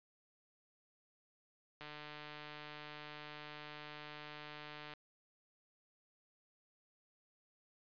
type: click train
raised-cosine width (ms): 0.3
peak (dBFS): -33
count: 470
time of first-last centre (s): 1.81-4.937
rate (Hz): 150
type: noise with exponential decay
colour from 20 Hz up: violet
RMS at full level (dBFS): -49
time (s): 4.23-4.49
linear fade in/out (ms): 5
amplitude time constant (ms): 56
effects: resampled to 11025 Hz